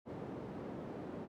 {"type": "band-pass noise", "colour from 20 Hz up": "white", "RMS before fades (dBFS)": -45, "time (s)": [0.05, 1.28], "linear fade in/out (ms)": 50, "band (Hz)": [120, 420], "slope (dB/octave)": 12, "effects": []}